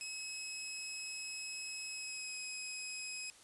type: tone with pitch glide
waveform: 15% pulse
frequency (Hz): 2566 to 2534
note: E7 to D#7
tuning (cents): -47 to +31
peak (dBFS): -34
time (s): 0.01-3.3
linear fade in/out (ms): 0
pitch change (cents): -22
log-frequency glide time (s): 1.88-2.37
effects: white hiss -60 dBFS RMS until 3.43 s + resampled to 24000 Hz